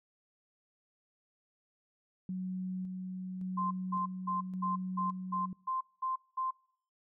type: tone with tremolo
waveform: sine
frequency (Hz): 185.2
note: F#3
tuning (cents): +2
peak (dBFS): -34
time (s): 2.29-5.53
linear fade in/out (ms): 2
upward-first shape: square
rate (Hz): 0.89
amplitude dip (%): 30
type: tone bursts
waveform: sine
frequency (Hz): 1043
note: C6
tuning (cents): -6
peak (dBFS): -31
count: 9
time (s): 3.57-6.51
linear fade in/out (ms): 10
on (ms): 140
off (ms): 210
effects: noise-tail reverb RT60 0.7 s tail -26 dB re dry